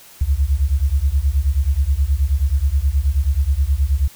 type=beating tone pair; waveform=sine; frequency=65 / 74.4 Hz; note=C2 / D2; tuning=-11 / +23 cents; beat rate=9.4 Hz; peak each=-17 dBFS; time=0.21-4.08 s; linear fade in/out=5 ms; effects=white hiss -44 dBFS RMS until 4.15 s

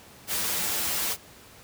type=noise with comb filter; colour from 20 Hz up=white; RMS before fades=-28 dBFS; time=0.27-1.17 s; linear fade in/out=50 ms; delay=7.6 ms; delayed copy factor=-0.85; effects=pink hiss -50 dBFS RMS until 1.63 s + high-pass 60 Hz 12 dB/octave

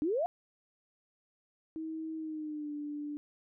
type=exponential sweep; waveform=sine; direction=up; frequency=284.8 to 736 Hz; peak=-28 dBFS; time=0.02-0.26 s; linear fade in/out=0 ms
type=tone with pitch glide; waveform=sine; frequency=319 to 294.2 Hz; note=D#4 to D4; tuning=+43 to +3 cents; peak=-36 dBFS; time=1.76-3.17 s; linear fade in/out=0 ms; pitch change=-140 cents; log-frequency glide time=2.16-2.72 s
effects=none

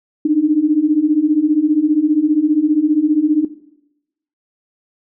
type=beating tone pair; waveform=sine; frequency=293.7 / 308.7 Hz; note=D4 / D#4; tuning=0 / -14 cents; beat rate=15 Hz; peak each=-15 / -14 dBFS; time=0.25-3.45 s; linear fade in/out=5 ms; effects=noise-tail reverb RT60 0.9 s tail -17 dB re dry

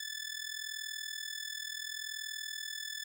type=tone with amplitude modulation; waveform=15% pulse; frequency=1740 Hz; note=A6; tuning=20 cents flat; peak=-29 dBFS; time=0-3.04 s; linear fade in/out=5 ms; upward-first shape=sine; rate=40.7 Hz; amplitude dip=80%; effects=none

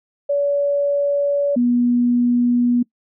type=tone pair in turn; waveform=sine; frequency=570 / 242.6 Hz; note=C#5 / B3; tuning=+48 / -31 cents; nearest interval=octave + minor third; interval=1479 cents; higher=first; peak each=-15 / -13 dBFS; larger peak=second; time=0.29-1.56 / 1.56-2.83 s; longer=neither; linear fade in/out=10 ms; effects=noise-tail reverb RT60 0.1 s tail -22 dB re dry

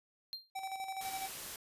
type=tone with exponential decay; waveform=triangle; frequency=4186 Hz; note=C8; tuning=in tune; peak=-35 dBFS; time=0.33-0.5 s; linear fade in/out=0 ms; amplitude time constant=36 ms
type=tone with tremolo; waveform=square; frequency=770 Hz; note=G5; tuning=31 cents flat; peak=-38 dBFS; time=0.55-1.28 s; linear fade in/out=10 ms; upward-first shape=square; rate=12 Hz; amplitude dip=50%
type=noise; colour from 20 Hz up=white; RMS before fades=-44 dBFS; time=1.01-1.56 s; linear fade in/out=2 ms
effects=resampled to 32000 Hz

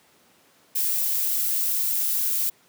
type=noise; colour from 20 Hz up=violet; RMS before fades=-24 dBFS; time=0.75-2.5 s; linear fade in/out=10 ms; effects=pink hiss -58 dBFS RMS until 2.68 s + high-pass 200 Hz 12 dB/octave

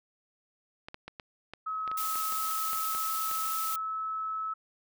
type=clicks; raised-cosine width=0.3 ms; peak=-25 dBFS; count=12; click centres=0.885 / 0.944 / 1.08 / 1.198 / 1.536 / 1.877 / 1.915 / 2.156 / 2.324 / 2.732 / 2.949 / 3.313 s
type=tone with pitch glide; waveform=sine; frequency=1283 to 1299.4 Hz; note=E6 to E6; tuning=-47 to -25 cents; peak=-31 dBFS; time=1.66-4.54 s; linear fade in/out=10 ms; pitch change=+22 cents; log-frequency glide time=1.76-3.76 s
type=noise; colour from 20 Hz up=blue; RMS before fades=-35 dBFS; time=1.97-3.76 s; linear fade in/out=5 ms
effects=none

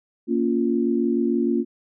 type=chord; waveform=sine; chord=Bb minor; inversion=none; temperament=just; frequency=233.1 / 279.7 / 349.6 Hz; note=Bb3 / Db4 / F4; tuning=0 / +16 / +2 cents; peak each=-22 / -24 / -23 dBFS; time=0.27-1.65 s; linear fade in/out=50 ms; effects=none

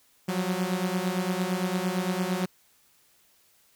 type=beating tone pair; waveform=sawtooth; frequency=179.1 / 187.9 Hz; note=F3 / F#3; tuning=+44 / +27 cents; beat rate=8.8 Hz; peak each=-25 / -25 dBFS; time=0.28-2.46 s; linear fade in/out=10 ms; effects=white hiss -63 dBFS RMS until 3.75 s

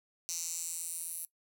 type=tone with high-pass filter sweep; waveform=10% pulse; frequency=168.2 Hz; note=E3; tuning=35 cents sharp; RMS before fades=-39 dBFS; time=0.29-1.25 s; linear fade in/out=0 ms; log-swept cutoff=6200 to 11000 Hz; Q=3.6; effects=noise-tail reverb RT60 0.1 s tail -19 dB re dry

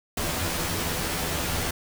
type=noise with comb filter; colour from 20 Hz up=pink; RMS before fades=-28 dBFS; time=0.17-1.71 s; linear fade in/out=5 ms; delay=12 ms; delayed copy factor=+0.7; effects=none

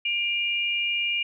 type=tone pair together; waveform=sine; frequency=2387 / 2839 Hz; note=D7 / F7; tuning=+28 / +28 cents; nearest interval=minor third; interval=300 cents; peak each=-26 dBFS; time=0.05-1.23 s; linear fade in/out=5 ms; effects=none

